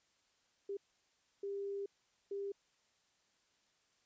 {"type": "tone bursts at uneven times", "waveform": "sine", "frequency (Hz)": 398.6, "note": "G4", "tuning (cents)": 29, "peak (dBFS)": -38, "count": 3, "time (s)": [[0.69, 0.77], [1.43, 1.86], [2.31, 2.52]], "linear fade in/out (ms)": 5, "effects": ["white hiss -75 dBFS RMS until 4.05 s", "resampled to 16000 Hz"]}